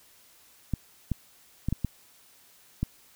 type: clicks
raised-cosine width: 5 ms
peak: -14 dBFS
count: 6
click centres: 0.737 / 1.117 / 1.686 / 1.726 / 1.847 / 2.83 s
effects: white hiss -58 dBFS RMS until 3.15 s